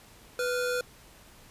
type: tone pair together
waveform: square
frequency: 495 / 1400 Hz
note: B4 / F6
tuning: +4 / +4 cents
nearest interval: octave + tritone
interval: 1800 cents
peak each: -29 / -34 dBFS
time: 0.39-0.81 s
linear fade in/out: 2 ms
effects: pink hiss -54 dBFS RMS until 1.5 s + resampled to 32000 Hz